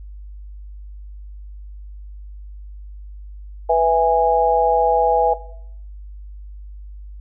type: chord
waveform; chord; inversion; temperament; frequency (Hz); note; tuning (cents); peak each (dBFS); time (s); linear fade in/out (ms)
sine; E major; second; just; 494.4 / 659.3 / 824.1; B4 / E5 / G#5; +2 / 0 / -14; -17; 3.69-5.34; 10
effects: noise-tail reverb RT60 0.7 s tail -17 dB re dry + added 50 Hz sine -33 dBFS peak until 7.2 s

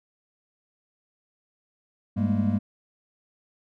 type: tone cluster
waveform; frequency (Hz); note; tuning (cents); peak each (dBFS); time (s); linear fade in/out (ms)
triangle; 100.3 / 198.5 / 211 / 232.1; G2 / G3 / G#3 / A#3; +40 / +22 / +28 / -7; -25; 2.16-2.59; 20
effects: none

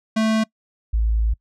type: tone pair in turn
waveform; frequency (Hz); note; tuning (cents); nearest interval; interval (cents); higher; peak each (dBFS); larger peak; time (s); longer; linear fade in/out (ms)
square / sine; 220 / 55; A3 / A1; 0 / 0; 2 octaves; 2400; first; -17 / -16; second; 0.16-0.44 / 0.93-1.34; second; 10
effects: noise-tail reverb RT60 0.1 s tail -24 dB re dry + low-pass 7000 Hz 12 dB/octave

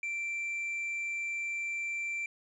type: tone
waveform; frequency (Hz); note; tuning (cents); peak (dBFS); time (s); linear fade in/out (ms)
triangle; 2349; D7; 0; -31; 0.03-2.26; 2
effects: resampled to 22050 Hz + 11-bit

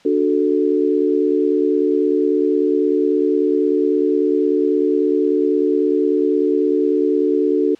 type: chord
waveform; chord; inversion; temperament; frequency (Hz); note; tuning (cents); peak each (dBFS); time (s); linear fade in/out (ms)
sine; D major; none; equal; 293.7 / 370 / 440; D4 / F#4 / A4; 0 / 0 / 0; -18; 0.05-7.75; 5
effects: white hiss -50 dBFS RMS until 7.79 s + low-pass 4000 Hz 12 dB/octave

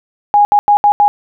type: tone bursts at uneven times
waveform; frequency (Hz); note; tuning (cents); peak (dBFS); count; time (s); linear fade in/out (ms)
sine; 824; G#5; -14; -5; 5; 0.34-0.45 / 0.52-0.59 / 0.68-0.77 / 0.84-0.92 / 1-1.08; 0
effects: none

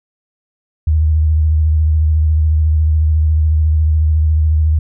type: tone with vibrato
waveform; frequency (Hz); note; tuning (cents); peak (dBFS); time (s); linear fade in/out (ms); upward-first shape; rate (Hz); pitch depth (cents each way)
sine; 77.78; D#2; 0; -9; 0.87-4.79; 5; triangle; 14; 52
effects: none

